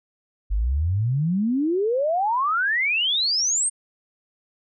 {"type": "exponential sweep", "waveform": "sine", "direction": "up", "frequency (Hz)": [46.67, 8850], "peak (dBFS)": -19, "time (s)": [0.5, 3.7], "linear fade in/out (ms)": 20, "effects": []}